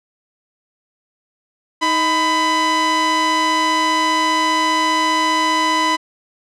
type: tone pair together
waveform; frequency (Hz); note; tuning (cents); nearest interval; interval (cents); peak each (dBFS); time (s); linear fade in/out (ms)
sawtooth; 315 / 1000; D#4 / B5; +21 / +21; octave + minor sixth; 2000; -18 / -11; 1.81-5.97; 20
effects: low-pass 6000 Hz 12 dB/octave